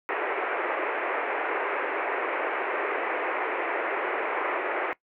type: band-pass noise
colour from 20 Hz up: pink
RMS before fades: -29 dBFS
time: 0.09-4.93 s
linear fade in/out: 0 ms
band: 350 to 2400 Hz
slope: 48 dB/octave
effects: noise-tail reverb RT60 0.1 s tail -20 dB re dry